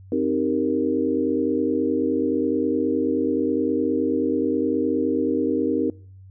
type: chord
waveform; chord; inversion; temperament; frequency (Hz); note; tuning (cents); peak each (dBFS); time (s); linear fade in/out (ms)
sine; C minor seventh; none; equal; 261.6 / 311.1 / 392 / 466.2; C4 / Eb4 / G4 / Bb4; 0 / 0 / 0 / 0; -24 / -24 / -27 / -25; 0.12-5.9; 2
effects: noise-tail reverb RT60 0.5 s tail -24 dB re dry + added 95 Hz sine -42 dBFS peak until 6.3 s